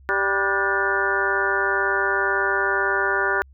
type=harmonic tone with a mistuned harmonic; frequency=196 Hz; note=G3; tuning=in tune; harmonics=2 / 3 / 4 / 5 / 6 / 7 / 8 / 9; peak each=-26 / -31 / -31 / -28 / -29 / -23 / -28 / -27 dBFS; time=0.09-3.42 s; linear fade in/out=0 ms; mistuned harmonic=7; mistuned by=+91 cents; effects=added 67 Hz sine -46 dBFS peak until 3.53 s